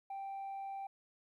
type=tone; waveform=sine; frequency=784 Hz; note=G5; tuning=in tune; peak=-38 dBFS; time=0.1-0.87 s; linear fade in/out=5 ms; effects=tanh soft clip ceiling -39 dBFS + 13-bit